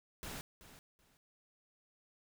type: noise with echo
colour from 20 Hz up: pink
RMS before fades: -45 dBFS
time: 0.23-0.41 s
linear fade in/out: 0 ms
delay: 380 ms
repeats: 2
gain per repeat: -13 dB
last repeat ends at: 1.17 s
effects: none